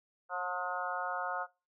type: harmonic tone with a mistuned harmonic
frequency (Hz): 180.2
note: F#3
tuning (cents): -45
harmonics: 3 / 4 / 5 / 6 / 7 / 8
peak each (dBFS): -42 / -39 / -41 / -43 / -39 / -40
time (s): 0.29-1.47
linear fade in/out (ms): 50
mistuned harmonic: 6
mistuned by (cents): -31
effects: noise-tail reverb RT60 0.3 s tail -22 dB re dry